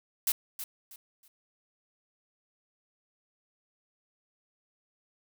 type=noise with echo; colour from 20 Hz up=blue; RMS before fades=-27 dBFS; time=0.27-0.32 s; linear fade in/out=2 ms; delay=320 ms; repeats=3; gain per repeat=-11 dB; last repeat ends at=1.28 s; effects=none